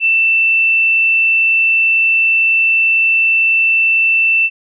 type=tone; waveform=sine; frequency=2669 Hz; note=E7; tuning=21 cents sharp; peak=-9 dBFS; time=0-4.5 s; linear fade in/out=50 ms; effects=none